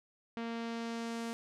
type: tone with low-pass filter sweep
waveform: sawtooth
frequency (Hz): 230.9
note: A#3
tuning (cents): -16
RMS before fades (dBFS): -39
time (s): 0.37-1.33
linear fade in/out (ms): 0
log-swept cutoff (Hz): 3100 to 9700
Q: 0.95
effects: none